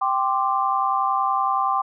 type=chord; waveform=sine; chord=G suspended fourth; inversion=none; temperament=just; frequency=784 / 1045.3 / 1176 Hz; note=G5 / C6 / D6; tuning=0 / -2 / +2 cents; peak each=-23 dBFS; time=0.01-1.82 s; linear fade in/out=10 ms; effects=none